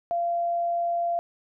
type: tone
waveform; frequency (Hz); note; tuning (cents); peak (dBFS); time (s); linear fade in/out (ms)
sine; 688; F5; -26; -23; 0.11-1.19; 0
effects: none